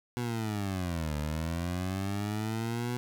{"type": "linear two-way sweep", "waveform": "20% pulse", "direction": "down then up", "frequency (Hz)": [123.47, 73.42, 123.47], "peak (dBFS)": -26, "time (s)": [0.17, 2.97], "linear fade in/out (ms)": 0, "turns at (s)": 1.16, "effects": []}